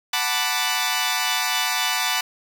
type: chord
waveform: 10% pulse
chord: B minor seventh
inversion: second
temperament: equal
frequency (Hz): 740 / 880 / 987.8 / 1174.7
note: F#5 / A5 / B5 / D6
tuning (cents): 0 / 0 / 0 / 0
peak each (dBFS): -18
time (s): 0.13-2.21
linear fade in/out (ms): 5
effects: 8-bit